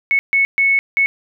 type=tone bursts at uneven times; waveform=sine; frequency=2205 Hz; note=C#7; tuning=10 cents flat; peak=-11 dBFS; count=4; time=0.11-0.19 / 0.33-0.45 / 0.58-0.79 / 0.97-1.06 s; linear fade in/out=0 ms; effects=none